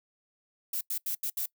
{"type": "noise bursts at uneven times", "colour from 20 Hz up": "violet", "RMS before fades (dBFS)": -32, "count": 5, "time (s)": [[0.73, 0.81], [0.9, 0.98], [1.06, 1.15], [1.23, 1.3], [1.37, 1.46]], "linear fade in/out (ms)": 5, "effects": ["noise-tail reverb RT60 0.1 s tail -22 dB re dry"]}